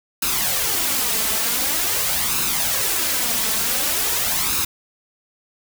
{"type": "noise with flanger", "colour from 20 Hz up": "white", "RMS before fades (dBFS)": -21, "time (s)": [0.22, 4.65], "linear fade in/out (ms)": 5, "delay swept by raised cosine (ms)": [0.76, 4.56], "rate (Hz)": 0.46, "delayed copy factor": 0.6, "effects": []}